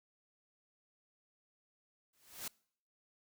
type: noise with exponential growth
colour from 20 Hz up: white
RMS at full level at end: -39 dBFS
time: 2.13-2.48 s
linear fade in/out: 5 ms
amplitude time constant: 76 ms
effects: noise-tail reverb RT60 0.6 s tail -25 dB re dry